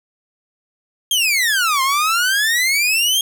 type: exponential two-way sweep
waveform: sawtooth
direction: down then up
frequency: 3270 to 1041 to 3270 Hz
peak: -11 dBFS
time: 1.11-3.21 s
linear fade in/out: 2 ms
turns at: 1.82 s
effects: 8-bit